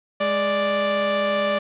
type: tone pair together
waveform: sawtooth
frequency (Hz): 207.5 / 587.3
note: G#3 / D5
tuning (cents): -1 / 0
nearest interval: octave + tritone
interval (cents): 1801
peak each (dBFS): -24 / -16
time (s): 0.2-1.59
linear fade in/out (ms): 10
effects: resampled to 8000 Hz + 7-bit